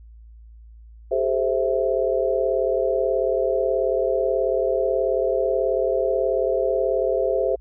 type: chord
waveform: sine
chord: A minor seventh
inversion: third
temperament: equal with one note detuned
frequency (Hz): 392 / 430.4 / 523.3 / 659.3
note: G4 / A4 / C5 / E5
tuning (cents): 0 / -38 / 0 / 0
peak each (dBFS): -25 / -26 / -22 / -25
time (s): 1.11-7.56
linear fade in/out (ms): 10
effects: added 56 Hz sine -42 dBFS peak until 7.6 s